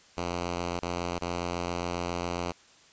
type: tone with dropouts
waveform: 5% pulse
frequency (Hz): 87.31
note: F2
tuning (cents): 0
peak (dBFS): -19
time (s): 0.17-2.52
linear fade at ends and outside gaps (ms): 5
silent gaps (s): 0.793-0.823 / 1.19-1.212
effects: white hiss -57 dBFS RMS until 2.92 s + resampled to 16000 Hz